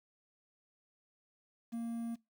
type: tone with quantisation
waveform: triangle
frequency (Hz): 231.7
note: A#3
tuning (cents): -10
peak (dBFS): -34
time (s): 1.72-2.16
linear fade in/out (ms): 20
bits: 10
effects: noise-tail reverb RT60 0.2 s tail -21 dB re dry